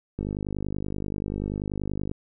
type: click train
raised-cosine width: 3 ms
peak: -17 dBFS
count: 98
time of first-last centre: 0.19-2.115 s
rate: 50.4 Hz
effects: none